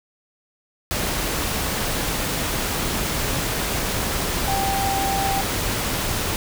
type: tone in noise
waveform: sine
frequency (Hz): 784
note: G5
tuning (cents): 0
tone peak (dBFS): -22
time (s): 4.48-5.41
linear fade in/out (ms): 0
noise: pink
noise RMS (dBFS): -24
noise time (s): 0.91-6.36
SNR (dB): -1
effects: none